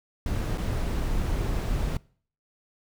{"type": "noise with dropouts", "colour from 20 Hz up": "brown", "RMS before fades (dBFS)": -27, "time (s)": [0.26, 1.97], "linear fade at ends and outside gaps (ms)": 2, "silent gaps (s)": [0.576, 0.58], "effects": ["noise-tail reverb RT60 0.5 s tail -23 dB re dry"]}